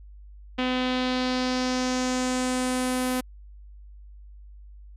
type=tone with low-pass filter sweep; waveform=sawtooth; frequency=253.9 Hz; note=B3; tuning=48 cents sharp; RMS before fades=-26 dBFS; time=0.58-3.21 s; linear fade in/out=10 ms; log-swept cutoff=3100 to 12000 Hz; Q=2.5; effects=added 50 Hz sine -43 dBFS peak until 4.96 s